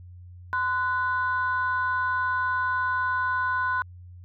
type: tone pair together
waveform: sine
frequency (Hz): 1023.6 / 1480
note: C6 / F#6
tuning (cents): -38 / 0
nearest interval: tritone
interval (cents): 638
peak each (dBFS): -25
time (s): 0.53-3.82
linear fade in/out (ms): 0
effects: tanh soft clip ceiling -16 dBFS + added 89 Hz sine -42 dBFS peak until 4.24 s